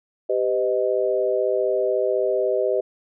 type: chord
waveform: sine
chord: G augmented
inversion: none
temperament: equal with one note detuned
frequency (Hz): 392 / 506.3 / 622.3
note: G4 / B4 / D#5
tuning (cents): 0 / +43 / 0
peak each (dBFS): -23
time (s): 0.29-2.81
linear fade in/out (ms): 10
effects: none